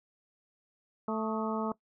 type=harmonic tone with a mistuned harmonic; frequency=220 Hz; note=A3; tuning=in tune; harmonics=1 / 2 / 3 / 4 / 5 / 6; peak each=-33 / -36 / -38 / -39 / -40 / -41 dBFS; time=1.08-1.72 s; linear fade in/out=2 ms; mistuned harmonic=6; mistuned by=-73 cents; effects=noise-tail reverb RT60 0.1 s tail -20 dB re dry